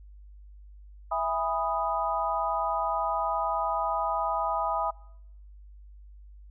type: chord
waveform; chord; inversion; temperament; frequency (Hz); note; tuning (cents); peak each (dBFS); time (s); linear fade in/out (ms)
sine; E major seventh; none; equal with one note detuned; 659.3 / 818.2 / 987.8 / 1244.5; E5 / G#5 / B5 / D#6; 0 / -26 / 0 / 0; -31; 1.11-4.91; 10
effects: noise-tail reverb RT60 0.8 s tail -25 dB re dry + added 50 Hz sine -46 dBFS peak until 6.5 s